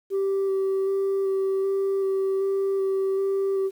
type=tone with vibrato; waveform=sine; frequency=388.4 Hz; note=G4; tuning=16 cents flat; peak=-19 dBFS; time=0.1-3.71 s; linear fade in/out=50 ms; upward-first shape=square; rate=1.3 Hz; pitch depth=10 cents each way; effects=tanh soft clip ceiling -20 dBFS + 9-bit